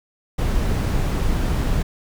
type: noise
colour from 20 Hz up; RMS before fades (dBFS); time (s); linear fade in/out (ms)
brown; -20; 0.38-1.83; 10
effects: none